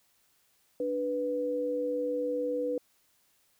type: tone pair together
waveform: sine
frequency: 293.7 / 493.1 Hz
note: D4 / B4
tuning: 0 / -3 cents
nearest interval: major sixth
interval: 897 cents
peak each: -35 / -29 dBFS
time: 0.8-2.78 s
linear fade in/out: 2 ms
effects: white hiss -69 dBFS RMS until 3.59 s